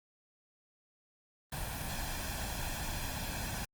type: noise with comb filter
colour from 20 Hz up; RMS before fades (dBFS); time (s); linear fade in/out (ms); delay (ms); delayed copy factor
pink; -38; 1.52-3.65; 5; 1.2; +0.6
effects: Opus 32 kbps